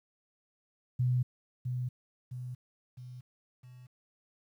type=tone with echo; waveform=sine; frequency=125.1 Hz; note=B2; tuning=23 cents sharp; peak=-25 dBFS; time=0.99-1.23 s; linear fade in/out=10 ms; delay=660 ms; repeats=4; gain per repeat=-6 dB; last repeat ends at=3.87 s; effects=11-bit